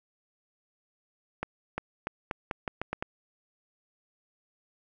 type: accelerating click train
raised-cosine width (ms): 0.5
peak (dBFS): -16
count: 9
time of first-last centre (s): 1.43-3.025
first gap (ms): 350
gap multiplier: 0.83
effects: none